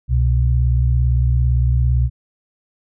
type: tone pair together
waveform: sine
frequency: 65 / 122.7 Hz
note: C2 / B2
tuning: -11 / -11 cents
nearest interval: major seventh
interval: 1100 cents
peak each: -14 / -17 dBFS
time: 0.08-2.1 s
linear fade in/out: 50 ms
effects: none